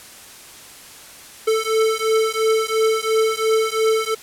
square beating tone pair, 440 / 442.9 Hz, A4 / A4, 0 / +11 cents, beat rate 2.9 Hz, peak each -20 dBFS, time 1.47-4.15 s, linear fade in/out 10 ms, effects white hiss -41 dBFS RMS until 4.22 s + low-pass 12000 Hz 12 dB/octave

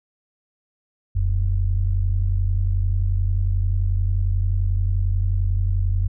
sine tone pair together, 41.2 / 92.5 Hz, E1 / F#2, 0 / 0 cents, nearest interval octave + major second, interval 1400 cents, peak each -20 dBFS, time 1.15-6.08 s, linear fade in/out 10 ms, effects none

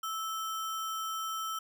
sine tone with sample-and-hold, 1311 Hz, E6, 10 cents flat, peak -33 dBFS, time 0.03-1.59 s, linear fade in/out 5 ms, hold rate 4410 Hz, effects none

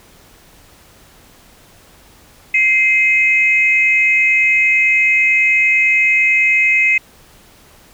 sine tone pair together, 2091 / 2540 Hz, C7 / D#7, -2 / +35 cents, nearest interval minor third, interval 337 cents, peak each -12 dBFS, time 2.54-6.98 s, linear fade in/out 5 ms, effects tanh soft clip ceiling -2 dBFS + pink hiss -46 dBFS RMS until 7.93 s

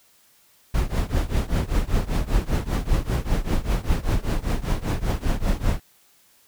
brown noise with tremolo, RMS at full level -18 dBFS, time 0.74-5.8 s, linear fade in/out 5 ms, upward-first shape triangle, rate 5.1 Hz, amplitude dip 95%, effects white hiss -58 dBFS RMS until 6.47 s

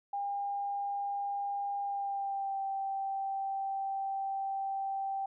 sine tone with pitch glide, 804 to 781.1 Hz, G5 to G5, +44 to -6 cents, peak -32 dBFS, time 0.13-5.26 s, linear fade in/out 5 ms, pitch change -50 cents, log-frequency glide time 1.82-2.61 s, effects none

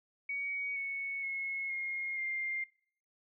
sine tone with pitch steps, 2249 / 2213 / 2177 / 2142 / 2108 Hz, C#7 / C#7 / C#7 / C7 / C7, +24 / -3 / -32 / +40 / +12 cents, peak -34 dBFS, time 0.29-2.64 s, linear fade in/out 5 ms, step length 470 ms, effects noise-tail reverb RT60 0.6 s tail -21 dB re dry

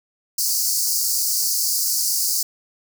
pink high-pass noise, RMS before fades -21 dBFS, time 0.38-2.43 s, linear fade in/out 5 ms, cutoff 4500 Hz, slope 96 dB/octave, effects none

